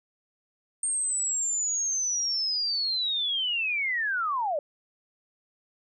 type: linear sweep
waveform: sine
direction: down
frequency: 8680 to 556 Hz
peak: -25 dBFS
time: 0.83-4.59 s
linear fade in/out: 2 ms
effects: none